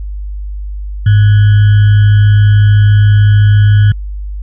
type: tone with sample-and-hold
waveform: sine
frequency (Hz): 103.83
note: G#2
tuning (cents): 0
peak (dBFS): -3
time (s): 1.06-3.92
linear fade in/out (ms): 5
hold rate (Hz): 1575
effects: added 50 Hz sine -18 dBFS peak until 4.42 s + resampled to 8000 Hz